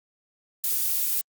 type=noise; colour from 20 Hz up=violet; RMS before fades=-25 dBFS; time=0.64-1.21 s; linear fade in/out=0 ms; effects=Opus 48 kbps